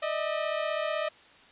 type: tone pair together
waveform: sawtooth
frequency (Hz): 603.1 / 639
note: D5 / D#5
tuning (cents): +46 / +46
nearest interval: minor second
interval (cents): 100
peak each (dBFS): -27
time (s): 0.02-1.09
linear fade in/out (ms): 10
effects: white hiss -55 dBFS RMS until 1.51 s + resampled to 8000 Hz